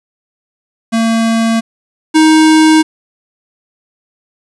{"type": "tone pair in turn", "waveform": "square", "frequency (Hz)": [226.8, 314.2], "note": ["A#3", "D#4"], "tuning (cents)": [-47, 17], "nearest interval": "tritone", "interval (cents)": 564, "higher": "second", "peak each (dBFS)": [-10, -5], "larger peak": "second", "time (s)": [[0.92, 1.61], [2.14, 2.83]], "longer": "neither", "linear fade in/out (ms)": 20, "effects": ["resampled to 24000 Hz", "7-bit"]}